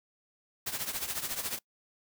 white noise with tremolo, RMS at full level -32 dBFS, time 0.66-1.59 s, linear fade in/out 10 ms, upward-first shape triangle, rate 14 Hz, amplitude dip 80%, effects noise-tail reverb RT60 0.1 s tail -23 dB re dry

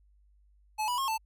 square tone with pitch steps, 860 / 980 / 1079 / 884 Hz, A5 / B5 / C#6 / A5, -40 / -14 / -47 / +8 cents, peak -29 dBFS, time 0.78-1.18 s, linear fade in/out 20 ms, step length 100 ms, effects added 50 Hz sine -60 dBFS peak until 1.25 s

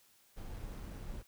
brown noise with sample-and-hold, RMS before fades -44 dBFS, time 0.36-1.23 s, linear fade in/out 20 ms, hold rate 7350 Hz, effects white hiss -67 dBFS RMS until 1.27 s

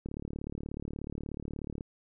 click train, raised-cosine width 3 ms, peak -25 dBFS, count 65, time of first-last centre 0.06-1.809 s, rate 36.6 Hz, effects none

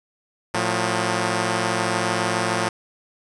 5% pulse tone pair together, 112.64 / 178.8 Hz, A2 / F3, +41 / +41 cents, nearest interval minor sixth, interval 800 cents, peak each -12 dBFS, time 0.54-2.69 s, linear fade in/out 5 ms, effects resampled to 24000 Hz + 8-bit

